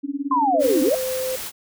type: tone with tremolo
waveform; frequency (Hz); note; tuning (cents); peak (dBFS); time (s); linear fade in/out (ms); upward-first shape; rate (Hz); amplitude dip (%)
sine; 281.5; C#4; +27; -20; 0.03-0.91; 20; sine; 18; 95
type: linear two-way sweep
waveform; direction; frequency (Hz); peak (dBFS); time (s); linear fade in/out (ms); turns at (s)
sine; down then up; 1067 to 253.5 to 672; -16; 0.31-0.95; 5; 0.82
type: tone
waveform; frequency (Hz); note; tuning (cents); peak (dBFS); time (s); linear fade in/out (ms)
sine; 516; C5; -24; -23; 0.54-1.36; 5
type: noise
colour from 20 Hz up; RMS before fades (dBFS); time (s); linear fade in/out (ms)
white; -31; 0.59-1.52; 50
effects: none